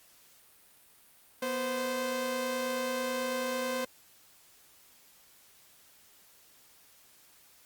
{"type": "tone pair together", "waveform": "sawtooth", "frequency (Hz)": [244.9, 519], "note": ["B3", "C5"], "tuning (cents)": [-14, -14], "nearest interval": "octave + minor second", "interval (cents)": 1300, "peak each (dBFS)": [-33, -28], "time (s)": [1.42, 3.85], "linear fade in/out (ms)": 5, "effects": ["white hiss -60 dBFS RMS until 7.65 s", "Opus 48 kbps"]}